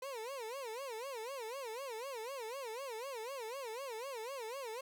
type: tone with vibrato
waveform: 30% pulse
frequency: 493.9 Hz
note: B4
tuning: in tune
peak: -39 dBFS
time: 0.02-4.81 s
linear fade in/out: 5 ms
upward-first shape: sine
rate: 4 Hz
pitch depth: 220 cents each way
effects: none

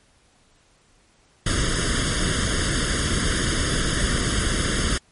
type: noise with comb filter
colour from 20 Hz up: pink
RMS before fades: -22 dBFS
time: 1.46-4.98 s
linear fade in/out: 5 ms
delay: 0.6 ms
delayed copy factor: +0.95
effects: pink hiss -59 dBFS RMS until 5.11 s + MP3 48 kbps

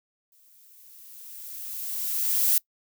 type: noise with exponential growth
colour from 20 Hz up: violet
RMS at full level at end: -20 dBFS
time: 0.32-2.58 s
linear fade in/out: 2 ms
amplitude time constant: 490 ms
effects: noise-tail reverb RT60 0.1 s tail -24 dB re dry

